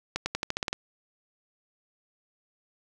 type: accelerating click train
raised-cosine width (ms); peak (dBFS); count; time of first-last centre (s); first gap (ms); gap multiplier
0.2; -11; 9; 0.16-0.73; 100; 0.9
effects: none